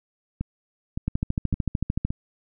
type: two click trains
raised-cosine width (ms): 5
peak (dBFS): -11 / -15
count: 14 / 4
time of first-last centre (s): 1.08-2.05 / 0.41-2.105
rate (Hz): 13.4 / 1.77
effects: none